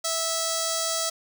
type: tone with notch filter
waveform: 5% pulse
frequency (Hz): 655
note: E5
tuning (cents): -11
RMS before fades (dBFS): -27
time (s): 0.04-1.1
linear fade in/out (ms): 10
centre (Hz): 2400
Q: 0.93
effects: none